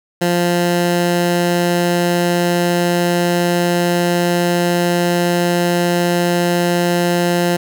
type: tone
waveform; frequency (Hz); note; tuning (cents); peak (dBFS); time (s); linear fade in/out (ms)
15% pulse; 174.61; F3; 0; -7; 0.21-7.57; 10
effects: none